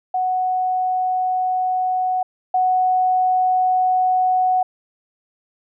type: tone pair in turn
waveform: sine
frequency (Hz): 740 / 740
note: F#5 / F#5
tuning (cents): 0 / 0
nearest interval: unison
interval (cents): 0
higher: neither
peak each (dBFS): -17 / -14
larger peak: second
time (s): 0.14-2.23 / 2.54-4.63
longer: neither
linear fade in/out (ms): 5
effects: none